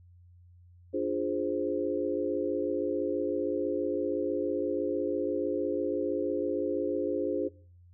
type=chord; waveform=sine; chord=D half-diminished seventh; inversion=none; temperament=equal; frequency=293.7 / 349.2 / 415.3 / 523.3 Hz; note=D4 / F4 / Ab4 / C5; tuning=0 / 0 / 0 / 0 cents; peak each=-33 dBFS; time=0.93-7.49 s; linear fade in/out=20 ms; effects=noise-tail reverb RT60 0.5 s tail -22 dB re dry + added 88 Hz sine -53 dBFS peak until 7.93 s